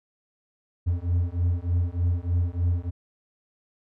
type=beating tone pair; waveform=triangle; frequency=85.7 / 89 Hz; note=F2 / F2; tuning=-32 / +33 cents; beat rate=3.3 Hz; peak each=-23 dBFS; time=0.86-2.91 s; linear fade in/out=20 ms; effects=none